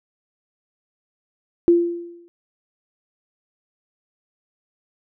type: tone with exponential decay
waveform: sine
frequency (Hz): 343.8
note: F4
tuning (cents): -27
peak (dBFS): -8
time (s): 1.68-2.28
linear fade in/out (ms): 0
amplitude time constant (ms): 130
effects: none